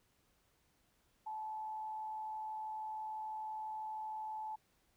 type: tone with frequency modulation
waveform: sine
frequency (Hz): 867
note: A5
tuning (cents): -26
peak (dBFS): -40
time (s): 1.26-4.56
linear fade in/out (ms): 10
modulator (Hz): 92.2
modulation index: 0.26
effects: pink hiss -75 dBFS RMS until 4.96 s